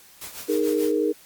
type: noise with tremolo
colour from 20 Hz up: white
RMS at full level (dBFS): -35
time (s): 0.21-0.92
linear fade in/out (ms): 5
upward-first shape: triangle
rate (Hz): 6.8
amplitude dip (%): 75
type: chord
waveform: sine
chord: D# suspended fourth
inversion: none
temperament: just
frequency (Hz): 311.1 / 414.8 / 466.7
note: D#4 / G#4 / A#4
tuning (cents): 0 / -2 / +2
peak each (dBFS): -24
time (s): 0.48-1.13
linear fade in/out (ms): 20
effects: white hiss -51 dBFS RMS until 1.25 s + Opus 48 kbps